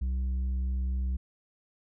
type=tone with tanh clipping; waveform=sine; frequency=64 Hz; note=C2; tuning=38 cents flat; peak=-28 dBFS; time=0.01-1.17 s; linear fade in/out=10 ms; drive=5 dB; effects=none